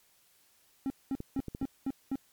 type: tone bursts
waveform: triangle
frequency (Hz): 269.8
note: C#4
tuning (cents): -47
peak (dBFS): -27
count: 6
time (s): 0.86-2.156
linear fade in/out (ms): 0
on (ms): 41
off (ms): 210
type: clicks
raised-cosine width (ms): 3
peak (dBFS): -25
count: 5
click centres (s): 1.204 / 1.392 / 1.483 / 1.549 / 1.627
effects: white hiss -66 dBFS RMS until 2.32 s + MP3 96 kbps